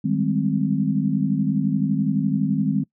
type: chord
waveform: sine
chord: Ab major seventh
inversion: second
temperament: equal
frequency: 155.56 / 196 / 207.7 / 261.6 Hz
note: Eb3 / G3 / Ab3 / C4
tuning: 0 / 0 / 0 / 0 cents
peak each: -24 dBFS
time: 0.04-2.84 s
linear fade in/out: 10 ms
effects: noise-tail reverb RT60 0.1 s tail -23 dB re dry